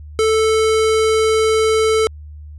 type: tone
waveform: square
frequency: 440 Hz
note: A4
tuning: in tune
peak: -13 dBFS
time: 0.19-2.07 s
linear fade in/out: 0 ms
effects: added 75 Hz sine -32 dBFS peak until 2.58 s + resampled to 24000 Hz